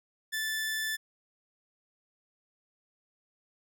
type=tone; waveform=sawtooth; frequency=1754 Hz; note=A6; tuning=6 cents flat; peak=-27 dBFS; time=0.32-0.97 s; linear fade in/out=20 ms; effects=none